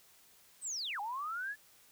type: linear two-way sweep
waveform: sine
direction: down then up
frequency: 8540 to 784 to 1743 Hz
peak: -36 dBFS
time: 0.61-1.56 s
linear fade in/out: 50 ms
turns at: 1 s
effects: white hiss -63 dBFS RMS until 1.91 s